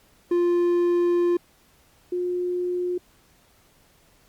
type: tone pair in turn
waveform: triangle / sine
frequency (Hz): 349.2 / 357.4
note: F4 / F4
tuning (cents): 0 / +40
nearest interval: unison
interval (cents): 40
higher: second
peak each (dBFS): -16 / -23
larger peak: first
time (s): 0.31-1.37 / 2.12-2.98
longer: first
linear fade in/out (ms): 5
effects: pink hiss -59 dBFS RMS until 4.28 s + Opus 48 kbps